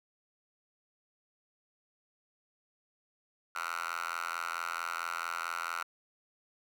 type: tone with high-pass filter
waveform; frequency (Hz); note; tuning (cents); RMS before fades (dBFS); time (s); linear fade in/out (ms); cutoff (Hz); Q
5% pulse; 84.5; E2; +43; -37; 3.55-5.83; 5; 1400; 9
effects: none